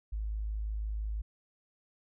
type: tone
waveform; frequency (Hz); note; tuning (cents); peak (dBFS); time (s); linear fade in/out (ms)
sine; 53; G#1; +36; -32; 0.12-1.22; 10
effects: none